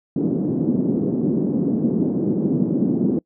white band-pass noise, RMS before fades -20 dBFS, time 0.16-3.19 s, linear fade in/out 2 ms, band 170 to 310 Hz, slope 24 dB/octave, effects noise-tail reverb RT60 0.1 s tail -25 dB re dry

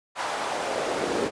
brown noise with high-pass filter sweep, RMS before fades -28 dBFS, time 0.15-1.31 s, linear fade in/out 50 ms, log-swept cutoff 930 to 350 Hz, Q 1.7, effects resampled to 22050 Hz

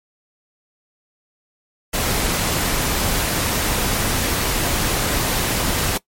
pink noise, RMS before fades -20 dBFS, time 1.93-5.98 s, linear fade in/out 10 ms, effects noise-tail reverb RT60 0.1 s tail -21 dB re dry + MP3 64 kbps

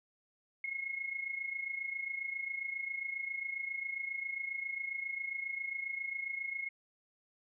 sine tone with amplitude modulation, 2166 Hz, C#7, 41 cents flat, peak -33 dBFS, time 0.64-6.69 s, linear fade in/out 2 ms, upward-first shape sine, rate 27.4 Hz, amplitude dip 70%, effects none

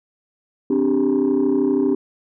sine chord, C suspended second, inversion none, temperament just, 261.6 / 294.3 / 392.4 Hz, C4 / D4 / G4, 0 / +4 / +2 cents, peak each -18 dBFS, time 0.7-1.95 s, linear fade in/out 5 ms, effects tanh soft clip ceiling -11 dBFS

